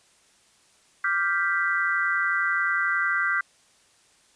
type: chord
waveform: sine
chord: G dominant seventh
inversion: second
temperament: equal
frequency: 1174.7 / 1396.9 / 1568 / 1975.5 Hz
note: D6 / F6 / G6 / B6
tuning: 0 / 0 / 0 / 0 cents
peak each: -30 / -27 / -25 / -28 dBFS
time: 1.04-3.41 s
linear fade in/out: 5 ms
effects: white hiss -60 dBFS RMS until 4.35 s + resampled to 22050 Hz